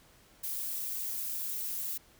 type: noise with flanger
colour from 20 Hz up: violet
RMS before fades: -36 dBFS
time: 0.43-1.98 s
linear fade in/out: 10 ms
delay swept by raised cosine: 1.8 to 4.7 ms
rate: 3.7 Hz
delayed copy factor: +0.65
effects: pink hiss -61 dBFS RMS until 2.19 s